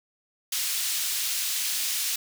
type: high-pass noise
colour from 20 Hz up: pink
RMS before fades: -28 dBFS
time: 0.52-2.16 s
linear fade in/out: 5 ms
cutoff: 3500 Hz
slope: 12 dB/octave
effects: none